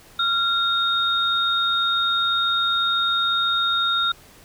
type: tone pair together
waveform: sine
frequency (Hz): 1381 / 3706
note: F6 / A#7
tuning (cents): -20 / -11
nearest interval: octave + perfect fourth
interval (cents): 1709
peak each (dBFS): -21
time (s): 0.19-4.12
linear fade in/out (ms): 5
effects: pink hiss -49 dBFS RMS until 4.44 s